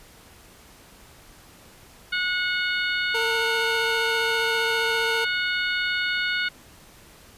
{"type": "harmonic tone", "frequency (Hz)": 729, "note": "F#5", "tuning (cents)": -26, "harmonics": [2, 3, 4, 5, 6], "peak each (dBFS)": [-25, -29, -31, -33, -35], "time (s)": [2.12, 6.49], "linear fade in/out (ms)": 10}
{"type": "tone with vibrato", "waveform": "25% pulse", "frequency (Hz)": 455.1, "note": "A#4", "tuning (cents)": -42, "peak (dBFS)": -22, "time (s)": [3.14, 5.25], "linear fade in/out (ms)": 10, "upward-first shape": "triangle", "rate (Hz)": 15, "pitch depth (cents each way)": 17}
{"effects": ["pink hiss -50 dBFS RMS until 7.37 s", "resampled to 32000 Hz"]}